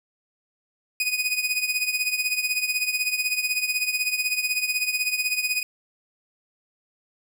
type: tone with tremolo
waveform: sawtooth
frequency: 2489 Hz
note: D#7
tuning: in tune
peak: -16 dBFS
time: 1-5.63 s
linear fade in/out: 2 ms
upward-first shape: triangle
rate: 16 Hz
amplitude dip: 80%
effects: none